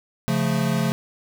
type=chord; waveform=square; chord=Db augmented; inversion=none; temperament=equal; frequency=138.59 / 174.61 / 220 Hz; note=Db3 / F3 / A3; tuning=0 / 0 / 0 cents; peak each=-25 dBFS; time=0.28-0.92 s; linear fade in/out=0 ms; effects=none